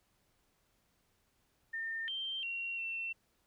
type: tone with pitch steps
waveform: sine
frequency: 1812 / 3143 / 2743 / 2698 Hz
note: A#6 / G7 / F7 / E7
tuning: -50 / +4 / -32 / +40 cents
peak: -36 dBFS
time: 1.73-3.13 s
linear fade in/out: 10 ms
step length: 350 ms
effects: pink hiss -75 dBFS RMS until 3.46 s